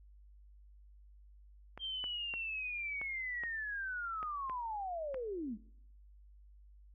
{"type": "clicks", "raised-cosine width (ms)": 0.5, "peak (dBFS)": -31, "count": 8, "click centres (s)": [1.776, 2.041, 2.339, 3.015, 3.436, 4.229, 4.497, 5.144]}
{"type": "linear sweep", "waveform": "sine", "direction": "down", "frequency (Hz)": [3182, 190.4], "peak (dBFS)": -37, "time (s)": [1.79, 5.58], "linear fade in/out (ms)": 50}
{"effects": ["noise-tail reverb RT60 0.7 s tail -21 dB re dry", "added 50 Hz sine -56 dBFS peak until 6.94 s"]}